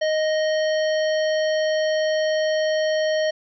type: harmonic tone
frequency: 622.3 Hz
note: D#5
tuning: in tune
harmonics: 1 / 3 / 5 / 7 / 9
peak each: -19 / -29 / -33 / -36 / -38 dBFS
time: 0.01-3.31 s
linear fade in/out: 10 ms
effects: none